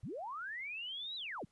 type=linear two-way sweep; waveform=sine; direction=up then down; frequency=75.9 to 3988 to 75.9 Hz; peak=-40 dBFS; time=0.03-1.45 s; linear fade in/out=5 ms; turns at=1.16 s; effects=pink hiss -75 dBFS RMS until 1.51 s + resampled to 24000 Hz